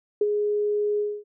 sine tone with ADSR envelope, 416.1 Hz, G#4, 3 cents sharp, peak -16 dBFS, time 0.21-1.24 s, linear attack 4 ms, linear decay 38 ms, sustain -5 dB, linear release 250 ms, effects none

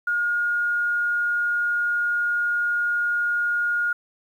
sine tone, 1428 Hz, F6, 38 cents sharp, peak -20 dBFS, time 0.07-3.93 s, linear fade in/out 5 ms, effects 9-bit

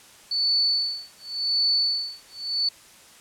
sine tone with tremolo, 4477 Hz, C#8, 16 cents sharp, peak -18 dBFS, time 0.31-2.69 s, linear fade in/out 5 ms, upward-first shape sine, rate 0.9 Hz, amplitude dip 100%, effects white hiss -50 dBFS RMS until 3.2 s + low-pass 10000 Hz 12 dB/octave

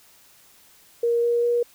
sine tone with pitch steps, 470.4 / 473.9 / 477.5 Hz, A#4 / A#4 / A#4, +16 / +28 / +42 cents, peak -18 dBFS, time 1.03-1.63 s, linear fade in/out 5 ms, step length 200 ms, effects white hiss -54 dBFS RMS until 1.74 s

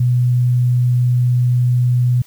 sine tone, 123.47 Hz, B2, in tune, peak -11 dBFS, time 0-2.22 s, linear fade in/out 5 ms, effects white hiss -48 dBFS RMS until 2.26 s

